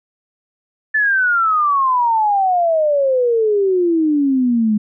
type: exponential sweep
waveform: sine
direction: down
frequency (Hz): 1760 to 207.7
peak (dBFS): -12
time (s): 0.94-4.78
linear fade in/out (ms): 10
effects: none